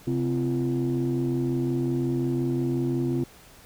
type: tone cluster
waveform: sine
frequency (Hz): 133.5 / 257.7 / 343.3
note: C3 / C4 / F4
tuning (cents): +35 / -26 / -30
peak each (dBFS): -26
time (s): 0.07-3.24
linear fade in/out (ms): 5
effects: tanh soft clip ceiling -18 dBFS + pink hiss -51 dBFS RMS until 3.65 s